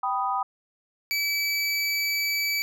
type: chord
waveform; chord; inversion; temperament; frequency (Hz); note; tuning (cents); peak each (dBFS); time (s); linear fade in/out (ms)
sine; G augmented; none; equal with one note detuned; 781.7 / 987.8 / 1244.5; G5 / B5 / D#6; -5 / 0 / 0; -28; 0.03-0.43; 5
type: tone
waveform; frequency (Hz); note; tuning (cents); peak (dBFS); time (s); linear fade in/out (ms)
25% pulse; 2300; D7; -37; -20; 1.11-2.62; 0
effects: none